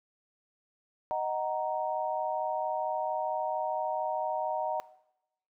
sine chord, D# minor, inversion none, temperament just, 622.3 / 746.7 / 933.4 Hz, D#5 / F#5 / A#5, 0 / +16 / +2 cents, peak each -33 dBFS, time 1.11-4.8 s, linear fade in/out 0 ms, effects noise-tail reverb RT60 0.8 s tail -19 dB re dry

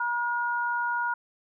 sine tone pair together, 957 / 1433.9 Hz, A#5 / F6, +45 / +45 cents, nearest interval perfect fifth, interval 700 cents, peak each -28 dBFS, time 0-1.14 s, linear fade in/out 5 ms, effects none

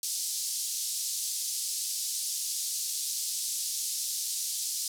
pink band-pass noise, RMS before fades -33 dBFS, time 0.03-4.88 s, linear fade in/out 2 ms, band 4700 to 12000 Hz, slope 24 dB/octave, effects none

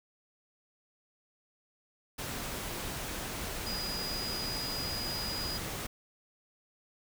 sine tone in noise, 4918 Hz, D#8, 21 cents flat, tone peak -36 dBFS, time 3.66-5.58 s, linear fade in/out 10 ms, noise pink, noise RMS -38 dBFS, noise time 2.18-5.87 s, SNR -1 dB, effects none

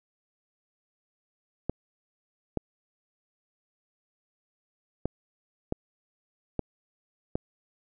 clicks, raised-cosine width 2 ms, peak -14 dBFS, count 6, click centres 1.696 / 2.573 / 5.056 / 5.724 / 6.593 / 7.355 s, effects none

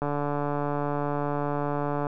click train, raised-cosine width 1 ms, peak -15 dBFS, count 298, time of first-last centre 0.02-2.068 s, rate 145 Hz, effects none

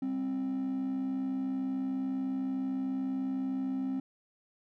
triangle tone pair together, 197.36 / 263.7 Hz, G3 / C4, +12 / +14 cents, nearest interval perfect fourth, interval 502 cents, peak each -37 / -28 dBFS, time 0.02-4 s, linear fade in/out 5 ms, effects tanh soft clip ceiling -25 dBFS

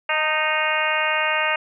harmonic tone with a mistuned harmonic, 310 Hz, D#4, 6 cents flat, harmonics 2 / 3 / 4 / 5 / 6 / 7 / 8 / 9, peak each -27 / -27 / -27 / -27 / -27 / -27 / -27 / -27 dBFS, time 0.09-1.56 s, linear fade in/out 5 ms, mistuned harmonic 3, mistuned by -27 cents, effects none

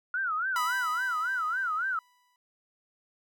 sine tone with vibrato, 1396.9 Hz, F6, in tune, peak -27 dBFS, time 0.14-1.99 s, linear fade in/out 2 ms, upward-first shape sine, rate 3.6 Hz, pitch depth 210 cents each way
sawtooth tone with exponential decay, 987.8 Hz, B5, in tune, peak -25 dBFS, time 0.56-2.36 s, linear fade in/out 1 ms, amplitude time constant 390 ms
effects none

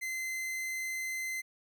45% pulse tone, 2063 Hz, C7, 25 cents flat, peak -34 dBFS, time 0.01-1.42 s, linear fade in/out 20 ms, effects none

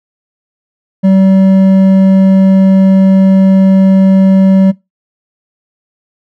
triangle tone with hard clipping, 191.5 Hz, G3, 40 cents flat, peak -5 dBFS, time 1.03-4.72 s, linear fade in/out 20 ms, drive 10 dB, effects noise-tail reverb RT60 0.2 s tail -21 dB re dry

